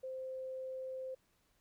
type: tone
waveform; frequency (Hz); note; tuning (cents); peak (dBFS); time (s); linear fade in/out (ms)
sine; 521; C5; -7; -40; 0.03-1.15; 10
effects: pink hiss -75 dBFS RMS until 1.6 s